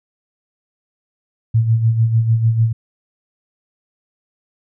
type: tone with tremolo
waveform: sine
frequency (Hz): 113.4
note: A#2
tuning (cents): -47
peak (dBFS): -9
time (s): 1.54-2.73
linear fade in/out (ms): 10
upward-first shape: sine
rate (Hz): 6.7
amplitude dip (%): 60
effects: none